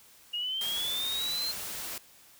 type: linear sweep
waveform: sine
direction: up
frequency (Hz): 2845 to 4190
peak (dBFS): -30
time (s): 0.33-1.52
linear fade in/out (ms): 10
type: noise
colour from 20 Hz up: white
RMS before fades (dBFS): -38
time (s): 0.61-1.98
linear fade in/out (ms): 2
effects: white hiss -57 dBFS RMS until 2.39 s